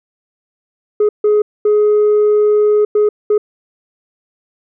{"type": "tone bursts at uneven times", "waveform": "sine", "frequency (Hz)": 420, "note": "G#4", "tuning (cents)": 19, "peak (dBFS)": -6, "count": 5, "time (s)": [[1, 1.09], [1.24, 1.42], [1.65, 2.85], [2.95, 3.09], [3.3, 3.38]], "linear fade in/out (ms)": 5, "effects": ["tanh soft clip ceiling -7 dBFS"]}